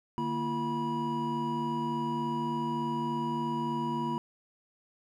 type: tone cluster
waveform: triangle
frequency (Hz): 150.2 / 233.6 / 342.1 / 972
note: D3 / A#3 / F4 / B5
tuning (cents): +39 / +4 / -36 / -28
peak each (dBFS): -36 / -32 / -35 / -31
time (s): 0.18-4.18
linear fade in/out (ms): 0
effects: none